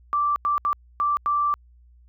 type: tone bursts at uneven times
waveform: sine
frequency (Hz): 1170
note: D6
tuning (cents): -7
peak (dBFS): -19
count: 5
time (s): 0.13-0.36 / 0.45-0.58 / 0.65-0.73 / 1-1.17 / 1.26-1.54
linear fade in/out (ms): 0
effects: added 60 Hz sine -50 dBFS peak until 2.08 s